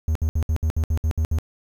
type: tone bursts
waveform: triangle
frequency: 78.9 Hz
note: D#2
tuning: 25 cents sharp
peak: -16 dBFS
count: 10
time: 0.08-1.386 s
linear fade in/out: 0 ms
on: 73 ms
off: 64 ms
effects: 8-bit